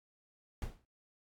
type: noise with exponential decay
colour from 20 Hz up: brown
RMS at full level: -35 dBFS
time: 0.62-0.85 s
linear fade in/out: 1 ms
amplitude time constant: 48 ms
effects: AAC 64 kbps